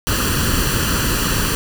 pink noise with comb filter, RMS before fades -18 dBFS, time 0.07-1.55 s, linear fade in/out 0 ms, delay 0.68 ms, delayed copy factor +0.7, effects none

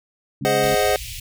harmonic tone, 69.3 Hz, C#2, in tune, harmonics 2 / 3 / 4, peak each -28 / -30 / -31 dBFS, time 0.41-0.75 s, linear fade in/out 5 ms
square chord, Ab dominant seventh, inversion none, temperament equal, 415.3 / 523.3 / 622.3 / 740 Hz, Ab4 / C5 / Eb5 / Gb5, 0 / 0 / 0 / 0 cents, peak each -23 dBFS, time 0.45-0.96 s, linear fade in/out 0 ms
pink band-stop noise, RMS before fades -33 dBFS, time 0.63-1.2 s, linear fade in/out 5 ms, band 120 to 2200 Hz, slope 48 dB/octave
effects none

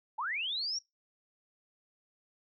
sine linear sweep, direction up, 810 to 5730 Hz, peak -32 dBFS, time 0.18-0.79 s, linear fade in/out 10 ms, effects noise-tail reverb RT60 0.2 s tail -24 dB re dry

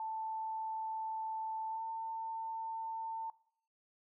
sine tone with pitch glide, 883 to 897.4 Hz, A5 to A5, +6 to +34 cents, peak -37 dBFS, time 0-3.3 s, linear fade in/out 2 ms, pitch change +28 cents, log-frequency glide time 1.68-1.82 s, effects noise-tail reverb RT60 0.6 s tail -20 dB re dry

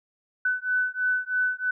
sine beating tone pair, 1500 / 1503.1 Hz, F#6 / F#6, +23 / +27 cents, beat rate 3.1 Hz, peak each -26 dBFS, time 0.45-1.71 s, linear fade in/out 5 ms, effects none

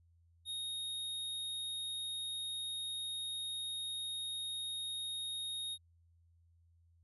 square tone, 3729 Hz, A#7, in tune, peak -39 dBFS, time 0.45-5.78 s, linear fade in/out 50 ms, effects added 84 Hz sine -65 dBFS peak until 7.03 s + resampled to 32000 Hz

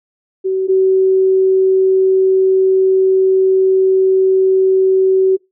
sine tone pair in turn, 379.4 / 379.4 Hz, F#4 / F#4, +43 / +43 cents, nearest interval unison, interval 0 cents, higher neither, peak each -13 / -8 dBFS, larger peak second, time 0.44-0.68 / 0.68-5.37 s, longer second, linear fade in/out 20 ms, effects noise-tail reverb RT60 0.2 s tail -23 dB re dry

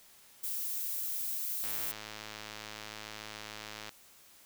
violet noise, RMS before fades -36 dBFS, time 0.43-1.92 s, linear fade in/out 10 ms
click train, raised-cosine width 0.2 ms, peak -25 dBFS, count 242, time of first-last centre 1.64-3.892 s, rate 107 Hz
effects white hiss -59 dBFS RMS until 4.45 s

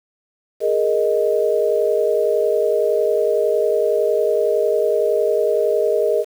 sine chord, Ab suspended second, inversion none, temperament equal, 415.3 / 466.2 / 622.3 Hz, Ab4 / Bb4 / Eb5, 0 / 0 / 0 cents, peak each -19 dBFS, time 0.6-6.25 s, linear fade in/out 50 ms, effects 7-bit

